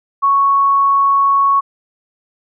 sine tone, 1108.7 Hz, C#6, in tune, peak -9 dBFS, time 0.22-1.61 s, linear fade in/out 20 ms, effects none

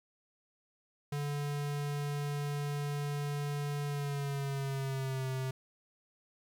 square tone with pitch glide, 144.8 to 131.26 Hz, D3 to C3, -24 to +6 cents, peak -34 dBFS, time 1.12-5.51 s, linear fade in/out 5 ms, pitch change -170 cents, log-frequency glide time 3.86-5.28 s, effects 12-bit

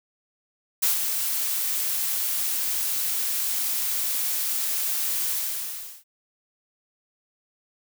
blue noise with ADSR envelope, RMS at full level -20 dBFS, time 0.82-6.04 s, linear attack 14 ms, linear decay 150 ms, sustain -6 dB, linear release 750 ms, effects none

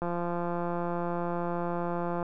click train, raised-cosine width 1 ms, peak -19 dBFS, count 383, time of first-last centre 0.02-2.228 s, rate 173 Hz, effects none

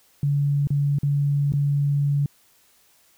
sine tone with dropouts, 142.8 Hz, D3, 48 cents flat, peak -18 dBFS, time 0.23-2.26 s, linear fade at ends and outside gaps 2 ms, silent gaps 0.672-0.704 / 0.986-1.032 / 1.522-1.536 s, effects white hiss -59 dBFS RMS until 3.17 s

